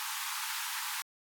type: high-pass noise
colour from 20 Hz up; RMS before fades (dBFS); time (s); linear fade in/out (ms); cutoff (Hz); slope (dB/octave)
pink; -37; 0-1.02; 0; 840; 96
effects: AAC 64 kbps